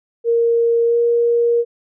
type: tone with pitch glide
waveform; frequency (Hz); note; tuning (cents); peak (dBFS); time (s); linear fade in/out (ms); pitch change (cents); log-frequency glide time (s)
sine; 465.8 to 471.2; A#4 to A#4; -1 to +19; -12; 0.24-1.65; 50; +20; 0.85-0.97
effects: none